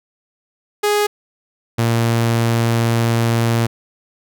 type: tone pair in turn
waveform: sawtooth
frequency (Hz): 415.3 / 115.94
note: G#4 / A#2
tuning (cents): 0 / -9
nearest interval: octave + minor seventh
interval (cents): 2209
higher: first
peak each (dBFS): -10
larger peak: neither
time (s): 0.83-1.07 / 1.78-3.67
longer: second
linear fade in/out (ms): 10
effects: none